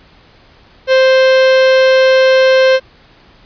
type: tone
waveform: 45% pulse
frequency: 523.3 Hz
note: C5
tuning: in tune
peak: -6 dBFS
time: 0.87-2.8 s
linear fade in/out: 50 ms
effects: pink hiss -45 dBFS RMS until 3.45 s + resampled to 11025 Hz